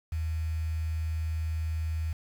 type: tone with quantisation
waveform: sine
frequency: 80 Hz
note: D#2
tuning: 49 cents sharp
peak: -28 dBFS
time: 0.12-2.13 s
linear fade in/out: 5 ms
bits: 8
effects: none